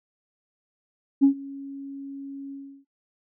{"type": "tone with ADSR envelope", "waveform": "sine", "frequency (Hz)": 276.2, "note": "C#4", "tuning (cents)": -6, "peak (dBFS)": -10, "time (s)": [1.21, 2.85], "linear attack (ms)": 28, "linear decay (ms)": 98, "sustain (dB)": -24, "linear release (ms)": 330, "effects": ["noise-tail reverb RT60 0.2 s tail -22 dB re dry", "tanh soft clip ceiling -8 dBFS"]}